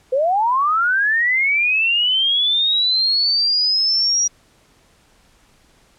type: linear sweep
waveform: sine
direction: up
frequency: 493.9 to 5770 Hz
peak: -14 dBFS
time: 0.12-4.28 s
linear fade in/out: 10 ms
effects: pink hiss -55 dBFS RMS until 5.98 s + low-pass 10000 Hz 12 dB/octave